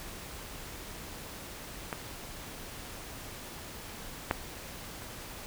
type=clicks; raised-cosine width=0.5 ms; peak=-18 / -11 / -29 dBFS; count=3; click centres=1.928 / 4.311 / 5.021 s; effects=pink hiss -44 dBFS RMS until 5.46 s